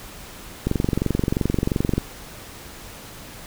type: click train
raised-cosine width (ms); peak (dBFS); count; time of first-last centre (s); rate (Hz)
3; -7; 31; 0.67-1.98; 22.9
effects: pink hiss -40 dBFS RMS until 3.46 s